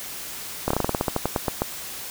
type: slowing click train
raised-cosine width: 1 ms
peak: -7 dBFS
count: 15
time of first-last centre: 0.68-1.62 s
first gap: 25 ms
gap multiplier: 1.14
effects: white hiss -35 dBFS RMS until 2.1 s